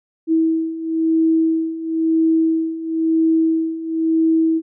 sine beating tone pair, 322.9 / 323.89 Hz, E4 / E4, -36 / -30 cents, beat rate 0.99 Hz, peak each -20 / -16 dBFS, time 0.27-4.62 s, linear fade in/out 50 ms, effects none

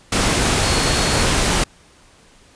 sine tone in noise, 4333 Hz, C#8, 40 cents flat, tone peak -26 dBFS, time 0.63-1.23 s, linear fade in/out 5 ms, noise pink, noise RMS -17 dBFS, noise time 0.12-1.64 s, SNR -12 dB, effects pink hiss -50 dBFS RMS until 2.55 s + resampled to 22050 Hz

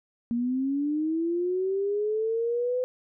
sine linear sweep, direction up, 232.1 to 508 Hz, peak -24 dBFS, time 0.31-2.84 s, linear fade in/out 0 ms, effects none

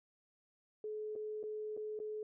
sine tone with dropouts, 427.8 Hz, A4, 49 cents flat, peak -39 dBFS, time 0.84-2.23 s, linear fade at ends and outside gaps 2 ms, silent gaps 1.154-1.16 / 1.43-1.437 / 1.767-1.774 / 1.991-2 s, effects none

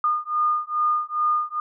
sine beating tone pair, 1218 / 1220.4 Hz, D#6 / D#6, -37 / -34 cents, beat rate 2.4 Hz, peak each -23 dBFS, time 0.04-1.6 s, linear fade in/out 2 ms, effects none

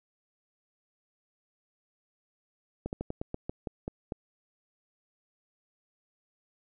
slowing click train, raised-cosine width 2 ms, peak -20 dBFS, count 10, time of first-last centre 2.86-4.122 s, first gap 69 ms, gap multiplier 1.17, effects none

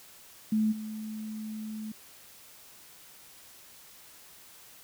sine tone with level steps, 216.6 Hz, A3, 27 cents flat, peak -23 / -35 dBFS, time 0.52-1.92 s, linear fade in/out 5 ms, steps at 0.71 s, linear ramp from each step 20 ms, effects white hiss -53 dBFS RMS until 4.83 s

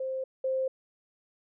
sine tone pair in turn, 525 / 525 Hz, C5 / C5, +6 / +6 cents, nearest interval unison, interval 0 cents, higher neither, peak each -30 / -26 dBFS, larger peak second, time 0-0.24 / 0.44-0.68 s, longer neither, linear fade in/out 5 ms, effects none

